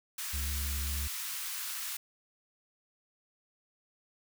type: high-pass noise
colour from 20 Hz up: white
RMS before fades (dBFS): -38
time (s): 0.18-1.97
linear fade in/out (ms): 5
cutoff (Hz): 1100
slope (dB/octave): 24
type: tone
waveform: triangle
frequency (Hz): 70.1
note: C#2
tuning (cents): +20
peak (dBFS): -31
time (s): 0.33-1.08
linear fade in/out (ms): 10
effects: none